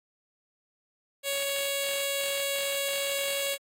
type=tone with notch filter; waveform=10% pulse; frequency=557 Hz; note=C#5; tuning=8 cents sharp; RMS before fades=-30 dBFS; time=1.23-3.58 s; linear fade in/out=50 ms; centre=1300 Hz; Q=0.51; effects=AAC 64 kbps